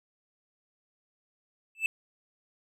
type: tone with exponential growth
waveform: triangle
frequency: 2637 Hz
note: E7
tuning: in tune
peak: -18 dBFS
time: 1.75-1.86 s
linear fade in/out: 1 ms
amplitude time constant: 22 ms
effects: none